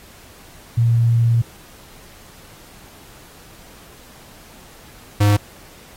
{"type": "tone pair in turn", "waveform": ["sine", "square"], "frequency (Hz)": [116.6, 103.11], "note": ["A#2", "G#2"], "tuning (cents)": [1, -12], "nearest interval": "major second", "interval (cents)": 213, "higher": "first", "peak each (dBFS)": -12, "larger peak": "neither", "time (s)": [[0.77, 1.42], [5.2, 5.37]], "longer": "first", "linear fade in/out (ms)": 10, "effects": ["pink hiss -45 dBFS RMS until 5.96 s", "AAC 48 kbps"]}